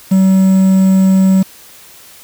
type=tone with quantisation; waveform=triangle; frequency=190.4 Hz; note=F#3; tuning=50 cents sharp; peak=-4 dBFS; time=0.11-1.43 s; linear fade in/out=10 ms; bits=5; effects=white hiss -39 dBFS RMS until 2.23 s